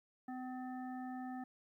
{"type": "harmonic tone", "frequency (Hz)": 254.8, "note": "C4", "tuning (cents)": -46, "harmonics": [1, 3, 5, 7], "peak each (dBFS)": [-43, -47, -58, -57], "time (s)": [0.28, 1.44], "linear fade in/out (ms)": 5, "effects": ["13-bit"]}